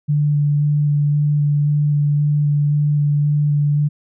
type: tone with vibrato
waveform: sine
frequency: 146.83 Hz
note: D3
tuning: in tune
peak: -13 dBFS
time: 0.08-3.89 s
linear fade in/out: 20 ms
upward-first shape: square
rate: 1.9 Hz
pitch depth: 9 cents each way
effects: none